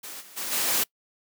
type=noise with level steps; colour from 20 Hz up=white; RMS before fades=-39 / -48 / -32 / -26 / -24 dBFS; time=0.03-0.84 s; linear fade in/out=10 ms; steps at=0.2 / 0.36 / 0.51 / 0.67 s; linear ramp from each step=20 ms; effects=noise-tail reverb RT60 0.1 s tail -24 dB re dry + high-pass 200 Hz 12 dB/octave